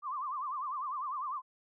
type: tone with vibrato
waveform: sine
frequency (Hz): 1108.7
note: C#6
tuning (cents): 0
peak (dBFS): -34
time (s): 0.02-1.42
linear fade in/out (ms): 50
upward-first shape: sine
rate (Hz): 10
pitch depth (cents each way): 160
effects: none